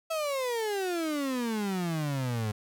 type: exponential sweep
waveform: 35% pulse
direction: down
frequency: 659.3 to 103.83 Hz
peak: -27 dBFS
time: 0.1-2.52 s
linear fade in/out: 10 ms
effects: none